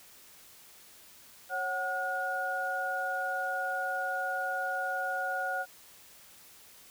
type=tone cluster; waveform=sine; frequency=548 / 746 / 1442 Hz; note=C#5 / F#5 / F#6; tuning=-20 / +14 / -45 cents; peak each=-38 / -34 / -33 dBFS; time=1.49-5.66 s; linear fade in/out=50 ms; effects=white hiss -55 dBFS RMS until 6.9 s